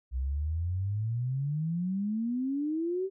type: exponential sweep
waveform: sine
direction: up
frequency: 61.74 to 392 Hz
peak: -28 dBFS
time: 0.11-3.1 s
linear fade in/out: 50 ms
effects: none